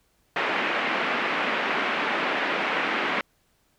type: band-pass noise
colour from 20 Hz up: white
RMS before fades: -26 dBFS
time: 0.36-3.21 s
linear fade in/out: 2 ms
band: 210 to 2500 Hz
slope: 24 dB/octave
effects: pink hiss -67 dBFS RMS until 3.78 s